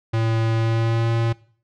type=tone with pitch glide; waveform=square; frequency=113 to 115.11 Hz; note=A2 to A#2; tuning=+47 to -21 cents; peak=-19 dBFS; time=0.13-1.33 s; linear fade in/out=10 ms; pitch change=+32 cents; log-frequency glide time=0.54-1.1 s; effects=noise-tail reverb RT60 0.5 s tail -21 dB re dry + low-pass 4000 Hz 12 dB/octave